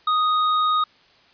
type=tone with hard clipping; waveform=triangle; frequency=1245 Hz; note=D#6; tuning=1 cent sharp; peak=-19 dBFS; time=0.07-0.84 s; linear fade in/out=5 ms; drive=16 dB; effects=white hiss -55 dBFS RMS until 1.33 s + resampled to 11025 Hz